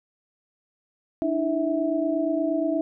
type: tone cluster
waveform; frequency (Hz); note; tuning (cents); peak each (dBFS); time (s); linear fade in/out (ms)
sine; 296.6 / 325.1 / 653; D4 / E4 / E5; +17 / -24 / -17; -26; 1.22-2.81; 0
effects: none